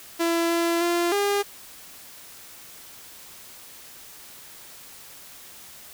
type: tone with pitch steps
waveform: sawtooth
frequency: 335.9 / 338 / 345 / 404.6 Hz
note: E4 / E4 / F4 / G#4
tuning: +33 / +43 / -21 / -45 cents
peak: -17 dBFS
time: 0.19-1.43 s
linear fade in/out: 20 ms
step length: 310 ms
effects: white hiss -45 dBFS RMS until 5.93 s